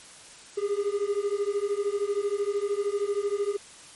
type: beating tone pair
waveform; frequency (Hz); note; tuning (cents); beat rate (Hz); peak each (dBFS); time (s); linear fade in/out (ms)
triangle; 400 / 413; G4 / G#4; +35 / -10; 13; -26; 0.57-3.57; 10
effects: white hiss -48 dBFS RMS until 3.95 s + MP3 48 kbps